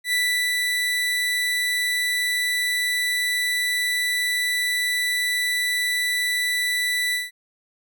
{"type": "tone with ADSR envelope", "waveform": "30% pulse", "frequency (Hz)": 1975.5, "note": "B6", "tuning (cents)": 0, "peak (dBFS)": -16, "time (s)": [0.04, 7.31], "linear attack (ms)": 87, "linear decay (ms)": 400, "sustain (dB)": -2, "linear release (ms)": 170, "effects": []}